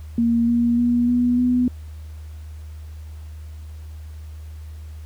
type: tone with pitch steps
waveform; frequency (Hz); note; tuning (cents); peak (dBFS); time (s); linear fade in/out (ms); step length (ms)
sine; 233.1 / 236.8 / 240.5 / 244.3 / 248.1; A#3 / A#3 / B3 / B3 / B3; 0 / +27 / -46 / -19 / +8; -15; 0.18-1.68; 2; 300
effects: added 77 Hz sine -33 dBFS peak until 5.05 s + pink hiss -54 dBFS RMS until 5.05 s